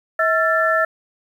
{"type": "tone cluster", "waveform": "sine", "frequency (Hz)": [643, 1351, 1760], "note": ["E5", "E6", "A6"], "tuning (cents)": [-43, 42, 0], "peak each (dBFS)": -19, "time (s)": [0.19, 0.85], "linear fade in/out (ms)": 5, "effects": ["8-bit"]}